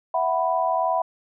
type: chord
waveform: sine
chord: E suspended second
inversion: none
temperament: just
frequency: 659.3 / 741.7 / 988.9 Hz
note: E5 / F#5 / B5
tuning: 0 / +4 / +2 cents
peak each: -24 dBFS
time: 0.14-1.02 s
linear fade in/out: 5 ms
effects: none